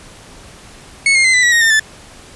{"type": "tone with pitch steps", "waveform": "40% pulse", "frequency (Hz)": [2202, 2131, 2062, 1994.9, 1930.3, 1867.8, 1807.3, 1748.7], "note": ["C#7", "C7", "C7", "B6", "B6", "A#6", "A6", "A6"], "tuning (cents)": [-12, 31, -26, 17, -40, 3, 46, -11], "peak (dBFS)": -8, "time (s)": [1.06, 1.796], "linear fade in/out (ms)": 2, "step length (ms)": 92, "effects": ["pink hiss -39 dBFS RMS until 2.35 s", "resampled to 24000 Hz"]}